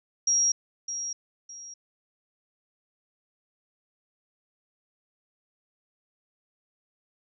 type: tone with echo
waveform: sine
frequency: 5650 Hz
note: F8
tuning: 19 cents sharp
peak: -20 dBFS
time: 0.27-0.52 s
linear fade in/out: 5 ms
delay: 610 ms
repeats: 2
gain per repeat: -10 dB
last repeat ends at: 1.74 s
effects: none